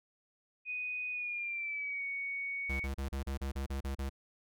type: tone with pitch glide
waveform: sine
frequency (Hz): 2489 to 2230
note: D#7 to C#7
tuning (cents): 0 to +10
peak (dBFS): -35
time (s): 0.65-2.88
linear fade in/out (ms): 50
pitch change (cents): -190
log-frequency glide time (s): 1.11-2.04
type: tone bursts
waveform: square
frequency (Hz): 68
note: C#2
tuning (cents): -33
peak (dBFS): -35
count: 10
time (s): 2.69-4.096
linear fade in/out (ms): 10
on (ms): 110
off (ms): 34
effects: none